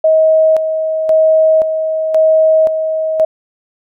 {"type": "tone with tremolo", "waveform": "sine", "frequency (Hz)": 634, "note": "D#5", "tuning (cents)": 32, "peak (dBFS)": -6, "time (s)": [0.04, 3.25], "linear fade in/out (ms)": 5, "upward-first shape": "square", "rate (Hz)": 0.95, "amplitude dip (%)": 55, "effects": []}